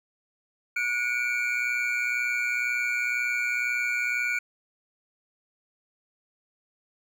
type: tone cluster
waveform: triangle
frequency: 1457 / 2249 / 2371 Hz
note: F#6 / C#7 / D7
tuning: -27 / +24 / +16 cents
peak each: -28 / -28 / -27 dBFS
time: 0.76-4.39 s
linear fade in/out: 5 ms
effects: none